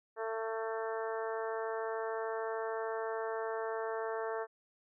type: harmonic tone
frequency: 223.3 Hz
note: A3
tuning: 26 cents sharp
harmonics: 2 / 3 / 4 / 5 / 6 / 7 / 8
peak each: -37 / -41 / -43 / -45 / -47 / -48 / -49 dBFS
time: 0.16-4.47 s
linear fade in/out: 50 ms
effects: none